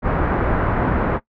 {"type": "low-pass noise", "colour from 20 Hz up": "pink", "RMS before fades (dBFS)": -19, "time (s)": [0.02, 1.2], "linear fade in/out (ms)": 50, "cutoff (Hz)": 1600, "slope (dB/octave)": 24, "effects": ["noise-tail reverb RT60 0.1 s tail -19 dB re dry"]}